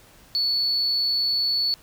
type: tone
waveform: sine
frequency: 4435 Hz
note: C#8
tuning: in tune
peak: -19 dBFS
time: 0.35-1.74 s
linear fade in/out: 0 ms
effects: tanh soft clip ceiling -16 dBFS + pink hiss -52 dBFS RMS until 1.82 s